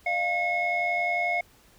sine tone cluster, 608 / 699 / 2176 Hz, D#5 / F5 / C#7, -40 / +1 / -33 cents, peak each -34 / -26 / -25 dBFS, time 0.06-1.41 s, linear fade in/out 5 ms, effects tanh soft clip ceiling -18 dBFS + pink hiss -58 dBFS RMS until 1.78 s

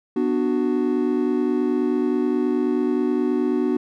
triangle chord, B minor, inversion none, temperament just, 246.9 / 296.3 / 370.4 Hz, B3 / D4 / F#4, 0 / +15 / +2 cents, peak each -21 dBFS, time 0.16-3.77 s, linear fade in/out 5 ms, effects none

